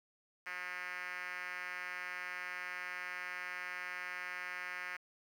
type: tone with band-pass filter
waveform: 5% pulse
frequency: 180 Hz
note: F#3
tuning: 47 cents flat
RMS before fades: -43 dBFS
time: 0.46-4.97 s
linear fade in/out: 10 ms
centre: 2000 Hz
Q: 2.4
effects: 10-bit